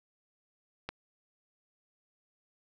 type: click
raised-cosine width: 0.3 ms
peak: -20 dBFS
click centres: 0.89 s
effects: none